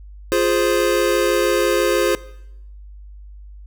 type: chord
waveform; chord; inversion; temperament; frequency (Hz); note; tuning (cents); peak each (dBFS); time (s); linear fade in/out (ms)
square; F minor; none; equal; 349.2 / 415.3 / 523.3; F4 / Ab4 / C5; 0 / 0 / 0; -20 / -21 / -20; 0.32-2.15; 0
effects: noise-tail reverb RT60 0.8 s tail -19 dB re dry + added 50 Hz sine -36 dBFS peak until 3.66 s